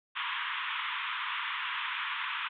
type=band-pass noise; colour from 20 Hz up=pink; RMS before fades=-35 dBFS; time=0.15-2.49 s; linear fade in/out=20 ms; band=950 to 3500 Hz; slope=96 dB/octave; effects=none